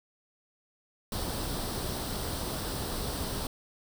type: noise with comb filter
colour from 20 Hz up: pink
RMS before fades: -34 dBFS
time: 1.12-3.47 s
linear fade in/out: 2 ms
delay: 0.22 ms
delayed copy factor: +0.55
effects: none